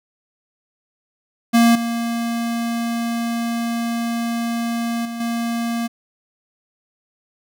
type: tone with level steps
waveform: square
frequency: 233.1 Hz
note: A#3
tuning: in tune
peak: -11 / -21 / -27 / -21 dBFS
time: 1.53-5.88 s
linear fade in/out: 20 ms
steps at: 1.75 / 5.05 / 5.2 s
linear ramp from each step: 5 ms
effects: none